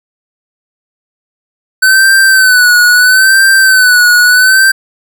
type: tone with vibrato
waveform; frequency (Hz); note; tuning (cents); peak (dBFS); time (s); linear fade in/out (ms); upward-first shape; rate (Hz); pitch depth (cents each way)
square; 1514; F#6; +39; -4; 1.82-4.72; 10; sine; 0.76; 66
effects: none